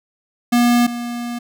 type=tone pair in turn; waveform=square; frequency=240.4 / 239.1 Hz; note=B3 / A#3; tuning=-46 / +44 cents; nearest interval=unison; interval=10 cents; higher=first; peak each=-12 / -24 dBFS; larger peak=first; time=0.52-0.87 / 0.87-1.39 s; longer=second; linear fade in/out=10 ms; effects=none